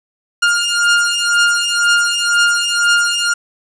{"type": "beating tone pair", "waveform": "sawtooth", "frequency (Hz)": [1410, 1412], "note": ["F6", "F6"], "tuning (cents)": [16, 19], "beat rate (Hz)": 2, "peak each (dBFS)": -11, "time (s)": [0.42, 3.34], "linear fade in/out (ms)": 10, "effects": ["resampled to 22050 Hz", "7-bit"]}